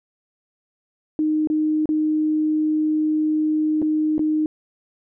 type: tone with dropouts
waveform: sine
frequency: 308.5 Hz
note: D#4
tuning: 15 cents flat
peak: -17 dBFS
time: 1.19-4.46 s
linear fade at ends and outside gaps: 1 ms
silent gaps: 1.473-1.5 / 1.857-1.89 / 3.818-3.824 / 4.181-4.193 s
effects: none